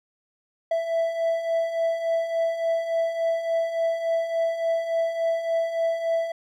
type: beating tone pair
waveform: triangle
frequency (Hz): 659.3 / 662.8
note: E5 / E5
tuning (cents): 0 / +9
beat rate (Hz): 3.5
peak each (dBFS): -28 / -21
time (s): 0.71-6.32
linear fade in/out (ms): 5
effects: none